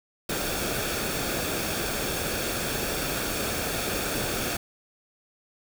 pink noise with comb filter, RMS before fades -29 dBFS, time 0.29-4.57 s, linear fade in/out 5 ms, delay 1 ms, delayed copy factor -0.5, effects none

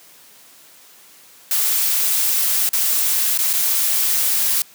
blue noise with dropouts, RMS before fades -18 dBFS, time 1.51-4.62 s, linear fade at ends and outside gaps 2 ms, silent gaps 2.691-2.732 / 3.377-3.388 / 3.531-3.535 s, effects white hiss -47 dBFS RMS until 4.74 s + high-pass 150 Hz 12 dB/octave

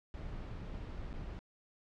brown noise with dropouts, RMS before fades -43 dBFS, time 0.14-1.39 s, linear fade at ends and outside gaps 0 ms, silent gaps 1.129-1.138 s, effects low-pass 4000 Hz 12 dB/octave

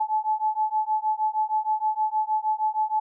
sine beating tone pair, 860 / 866.4 Hz, A5 / A5, -40 / -27 cents, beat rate 6.4 Hz, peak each -25 dBFS, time 0-3 s, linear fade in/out 10 ms, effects none

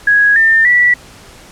sine tone with pitch steps, 1661.2 / 1801.1 / 1952.8 Hz, G#6 / A6 / B6, 0 / +40 / -20 cents, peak -6 dBFS, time 0.07-0.94 s, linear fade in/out 5 ms, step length 290 ms, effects pink hiss -38 dBFS RMS until 1.51 s + low-pass 10000 Hz 12 dB/octave

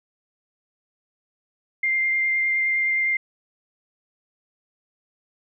sine tone with vibrato, 2101 Hz, C7, 7 cents sharp, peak -19 dBFS, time 1.83-3.17 s, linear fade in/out 5 ms, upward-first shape triangle, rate 9.7 Hz, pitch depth 12 cents each way, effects none

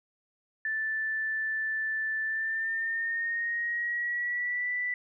sine tone with pitch glide, 1760 to 1975.5 Hz, A6 to B6, 0 to 0 cents, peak -28 dBFS, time 0.65-4.94 s, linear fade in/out 2 ms, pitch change +200 cents, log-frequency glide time 2.23-4.7 s, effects none

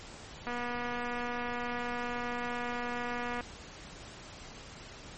click train, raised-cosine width 0.5 ms, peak -22 dBFS, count 712, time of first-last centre 0.47-3.408 s, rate 242 Hz, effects pink hiss -48 dBFS RMS until 5.17 s + MP3 32 kbps

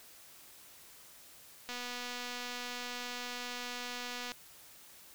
click train, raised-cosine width 0.2 ms, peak -24 dBFS, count 645, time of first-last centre 1.69-4.319 s, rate 245 Hz, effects white hiss -56 dBFS RMS until 5.14 s

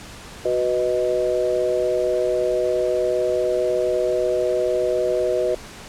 sine chord, B major, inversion second, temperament equal, 370 / 493.9 / 622.3 Hz, F#4 / B4 / D#5, 0 / 0 / 0 cents, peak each -23 / -22 / -22 dBFS, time 0.45-5.55 s, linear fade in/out 5 ms, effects pink hiss -39 dBFS RMS until 5.88 s + low-pass 9000 Hz 12 dB/octave

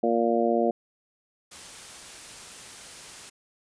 harmonic tone, 116.54 Hz, A#2, in tune, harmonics 2 / 3 / 4 / 5 / 6, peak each -27 / -27 / -27 / -27 / -27 dBFS, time 0.03-0.71 s, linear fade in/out 5 ms
white noise, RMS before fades -43 dBFS, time 1.51-3.3 s, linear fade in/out 10 ms
effects resampled to 22050 Hz

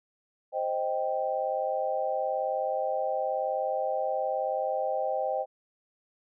sine chord, C minor, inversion none, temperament equal, 523.3 / 622.3 / 784 Hz, C5 / Eb5 / G5, 0 / 0 / 0 cents, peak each -31 dBFS, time 0.52-5.46 s, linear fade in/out 50 ms, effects none

